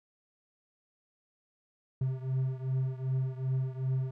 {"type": "beating tone pair", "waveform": "triangle", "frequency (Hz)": [130.1, 132.7], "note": ["C3", "C3"], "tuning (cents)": [-9, 25], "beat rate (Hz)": 2.6, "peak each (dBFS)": [-29, -32], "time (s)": [2.01, 4.11], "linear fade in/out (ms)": 5, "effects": []}